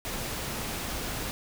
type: noise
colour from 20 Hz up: pink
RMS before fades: -34 dBFS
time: 0.05-1.31 s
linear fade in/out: 0 ms
effects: none